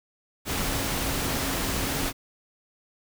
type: tone in noise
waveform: sine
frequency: 271.8 Hz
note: C#4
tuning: 34 cents flat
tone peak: -37 dBFS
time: 0.45-2.13 s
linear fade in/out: 50 ms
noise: pink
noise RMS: -28 dBFS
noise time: 0.45-2.13 s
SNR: -12 dB
effects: none